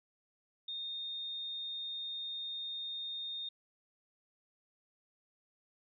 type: tone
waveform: sine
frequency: 3670 Hz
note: A#7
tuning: 28 cents flat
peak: -38 dBFS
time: 0.68-3.49 s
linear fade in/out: 5 ms
effects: none